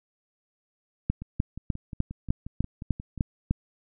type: two click trains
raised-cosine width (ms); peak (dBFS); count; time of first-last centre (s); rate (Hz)
5; -11 / -24; 9 / 12; 1.1-3.51 / 1.22-3.177; 3.32 / 5.62
effects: none